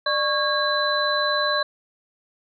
sine tone cluster, 596 / 1104 / 1629 / 4010 Hz, D5 / C#6 / G#6 / B7, +25 / -7 / -34 / +26 cents, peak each -25 dBFS, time 0.06-1.63 s, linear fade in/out 5 ms, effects none

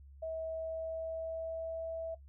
sine tone with pitch glide, 645 to 654.4 Hz, E5 to E5, -38 to -13 cents, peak -36 dBFS, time 0.22-2.15 s, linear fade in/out 10 ms, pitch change +25 cents, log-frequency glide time 0.42-1.87 s, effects noise-tail reverb RT60 0.1 s tail -19 dB re dry + added 69 Hz sine -52 dBFS peak until 2.28 s

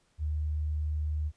sine tone, 76 Hz, D#2, 40 cents flat, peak -28 dBFS, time 0.18-1.32 s, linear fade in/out 50 ms, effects pink hiss -70 dBFS RMS until 1.36 s + resampled to 22050 Hz

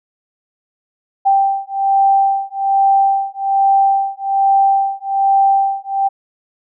sine beating tone pair, 784 / 785.2 Hz, G5 / G5, 0 / +3 cents, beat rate 1.2 Hz, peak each -14 dBFS, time 1.25-6.09 s, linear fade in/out 20 ms, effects none

